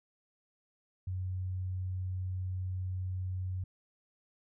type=tone; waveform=sine; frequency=92.5 Hz; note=F#2; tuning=in tune; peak=-33 dBFS; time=1.07-3.64 s; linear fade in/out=5 ms; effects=none